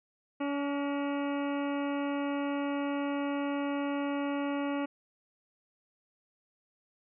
harmonic tone with a mistuned harmonic, 284.1 Hz, C#4, 43 cents sharp, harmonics 1 / 2 / 3 / 4 / 5 / 7 / 8 / 9 / 10, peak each -31 / -37 / -41 / -43 / -45 / -48 / -49 / -50 / -51 dBFS, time 0.4-4.86 s, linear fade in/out 10 ms, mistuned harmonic 7, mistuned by -57 cents, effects none

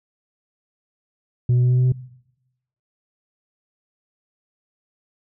sine tone with pitch steps, 122.7 / 123.62 / 124.56 / 125.5 / 126.44 / 127.39 Hz, B2 / B2 / B2 / B2 / B2 / C3, -11 / +2 / +15 / +28 / +41 / -46 cents, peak -11 dBFS, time 1.49-1.922 s, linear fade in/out 5 ms, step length 72 ms, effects noise-tail reverb RT60 0.9 s tail -22 dB re dry + tanh soft clip ceiling -13 dBFS

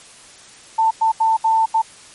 sine tone bursts at uneven times, 892 Hz, A5, 23 cents sharp, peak -12 dBFS, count 5, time 0.78-0.91 / 1.01-1.12 / 1.2-1.37 / 1.44-1.66 / 1.74-1.82 s, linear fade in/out 10 ms, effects white hiss -43 dBFS RMS until 2.14 s + MP3 48 kbps

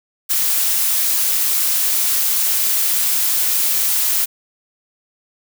blue noise, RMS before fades -17 dBFS, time 0.29-4.26 s, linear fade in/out 20 ms, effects none

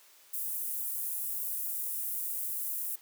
pink high-pass noise, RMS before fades -35 dBFS, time 0.33-2.96 s, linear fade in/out 10 ms, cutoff 11000 Hz, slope 24 dB/octave, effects white hiss -59 dBFS RMS until 3.01 s + high-pass 400 Hz 12 dB/octave

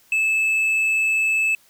sine tone with hard clipping, 2615 Hz, E7, 15 cents flat, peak -18 dBFS, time 0.12-1.55 s, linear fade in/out 2 ms, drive 3 dB, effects white hiss -56 dBFS RMS until 1.69 s

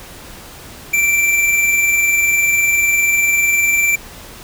square tone with tremolo, 2345 Hz, D7, 3 cents flat, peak -11 dBFS, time 0.93-3.96 s, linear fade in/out 10 ms, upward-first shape sine, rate 20 Hz, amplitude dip 35%, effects pink hiss -36 dBFS RMS until 4.43 s

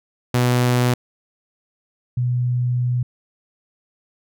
sawtooth / sine tone pair in turn, 123.47 / 123.47 Hz, B2 / B2, 0 / 0 cents, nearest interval unison, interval 0 cents, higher neither, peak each -11 / -17 dBFS, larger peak first, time 0.34-0.94 / 2.17-3.03 s, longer second, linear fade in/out 5 ms, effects none

